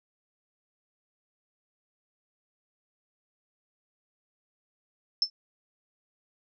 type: tone with exponential decay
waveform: sine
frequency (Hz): 5300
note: E8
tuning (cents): +9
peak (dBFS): -17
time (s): 5.22-5.3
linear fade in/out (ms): 2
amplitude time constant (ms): 17
effects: none